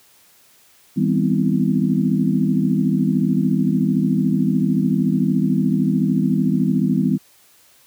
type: tone cluster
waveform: sine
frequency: 160.8 / 198 / 248.2 / 261.8 / 323.3 Hz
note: E3 / G3 / B3 / C4 / E4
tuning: -43 / +18 / +9 / +1 / -34 cents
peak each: -21 / -19 / -21 / -23 / -27 dBFS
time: 0.96-7.18 s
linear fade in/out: 20 ms
effects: white hiss -53 dBFS RMS until 7.86 s + high-pass 60 Hz 12 dB/octave